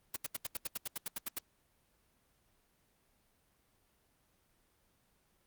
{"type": "noise bursts", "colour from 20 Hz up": "white", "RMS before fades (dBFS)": -37, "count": 13, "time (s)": [0.14, 1.387], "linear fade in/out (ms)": 5, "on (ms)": 23, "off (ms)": 79, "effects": ["pink hiss -73 dBFS RMS until 5.46 s", "Opus 32 kbps"]}